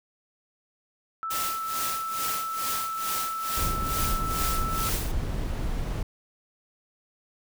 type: tone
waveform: sine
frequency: 1318.5 Hz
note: E6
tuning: in tune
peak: -29 dBFS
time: 1.23-4.89 s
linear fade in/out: 0 ms
type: noise with tremolo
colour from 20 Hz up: white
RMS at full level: -30 dBFS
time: 1.3-5.12 s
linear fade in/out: 10 ms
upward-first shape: sine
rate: 2.3 Hz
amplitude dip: 80%
type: noise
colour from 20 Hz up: brown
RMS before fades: -29 dBFS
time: 3.57-6.03 s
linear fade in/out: 5 ms
effects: none